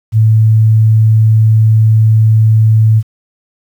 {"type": "tone", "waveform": "sine", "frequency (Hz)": 110, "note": "A2", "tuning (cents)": 0, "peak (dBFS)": -4, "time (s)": [0.12, 3.03], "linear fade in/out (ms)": 50, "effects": ["7-bit"]}